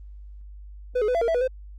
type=tone with pitch steps; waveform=triangle; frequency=498.7 / 423.6 / 499.8 / 674 / 464.9 / 657 / 489.3 / 516 Hz; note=B4 / G#4 / B4 / E5 / A#4 / E5 / B4 / C5; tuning=+17 / +34 / +21 / +38 / -5 / -6 / -16 / -24 cents; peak=-18 dBFS; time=0.95-1.478 s; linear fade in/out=10 ms; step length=66 ms; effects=added 50 Hz sine -39 dBFS peak until 1.78 s + Opus 24 kbps